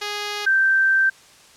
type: tone pair in turn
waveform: 5% pulse / sine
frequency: 413.9 / 1562.7 Hz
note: G#4 / G6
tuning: -6 / -6 cents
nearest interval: octave + major seventh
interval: 2300 cents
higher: second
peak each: -14 dBFS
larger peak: neither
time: 0.01-0.46 / 0.46-1.1 s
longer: second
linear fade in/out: 10 ms
effects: white hiss -49 dBFS RMS until 1.56 s + low-pass 8000 Hz 12 dB/octave